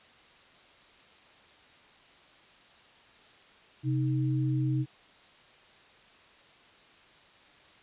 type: tone pair together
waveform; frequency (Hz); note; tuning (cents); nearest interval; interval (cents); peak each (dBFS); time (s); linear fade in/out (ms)
sine; 130.8 / 311.1; C3 / D#4; 0 / 0; octave + minor third; 1500; -26 / -32; 3.83-4.86; 50
effects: white hiss -57 dBFS RMS until 7.82 s + resampled to 8000 Hz